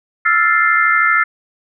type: chord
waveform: sine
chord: F major seventh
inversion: third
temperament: equal with one note detuned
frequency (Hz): 1318.5 / 1391.3 / 1760 / 2093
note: E6 / F6 / A6 / C7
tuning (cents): 0 / -7 / 0 / 0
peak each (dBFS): -16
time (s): 0.25-1.24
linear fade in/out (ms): 10
effects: none